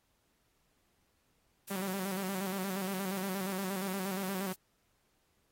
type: noise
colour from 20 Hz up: blue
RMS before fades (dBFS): -46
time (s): 1.67-4.55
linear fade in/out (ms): 10
type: tone with vibrato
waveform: sawtooth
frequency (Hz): 191.5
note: G3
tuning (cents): -40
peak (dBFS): -31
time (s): 1.7-4.53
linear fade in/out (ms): 10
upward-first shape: square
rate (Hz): 8.5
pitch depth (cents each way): 54
effects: pink hiss -75 dBFS RMS until 5.51 s + AAC 48 kbps